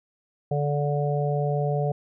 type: harmonic tone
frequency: 145.4 Hz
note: D3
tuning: 17 cents flat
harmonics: 1 / 3 / 4 / 5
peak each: -24 / -29 / -30 / -31 dBFS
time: 0.51-1.92 s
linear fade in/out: 5 ms
effects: none